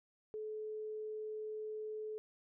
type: tone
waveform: sine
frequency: 430.6 Hz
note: A4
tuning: 37 cents flat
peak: -40 dBFS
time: 0.34-2.18 s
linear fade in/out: 0 ms
effects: none